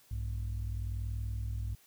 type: tone pair together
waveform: sine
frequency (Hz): 59.99 / 100.8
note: B1 / G2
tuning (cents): -50 / +49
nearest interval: major sixth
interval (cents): 899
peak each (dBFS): -34 / -35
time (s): 0.11-1.75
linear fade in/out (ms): 5
effects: tanh soft clip ceiling -29 dBFS + white hiss -63 dBFS RMS until 1.86 s